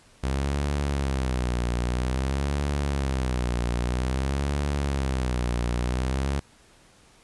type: tone with vibrato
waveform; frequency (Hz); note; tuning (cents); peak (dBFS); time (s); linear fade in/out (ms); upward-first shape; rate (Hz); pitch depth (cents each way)
sawtooth; 65.4; C2; 0; -20; 0.23-6.4; 10; sine; 0.51; 160
effects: pink hiss -56 dBFS RMS until 7.23 s + resampled to 24000 Hz